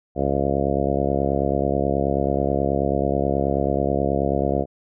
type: harmonic tone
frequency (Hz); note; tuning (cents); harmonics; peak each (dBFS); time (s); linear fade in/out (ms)
69.3; C#2; 0; 1 / 2 / 3 / 4 / 5 / 6 / 7 / 8 / 9 / 10; -28 / -28 / -28 / -28 / -28 / -28 / -28 / -28 / -28 / -28; 0.15-4.66; 50
effects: none